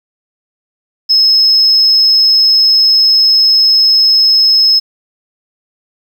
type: tone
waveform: sine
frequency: 5180 Hz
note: E8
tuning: 31 cents flat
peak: -4 dBFS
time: 1.09-4.8 s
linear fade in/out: 20 ms
effects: tanh soft clip ceiling -1 dBFS + 7-bit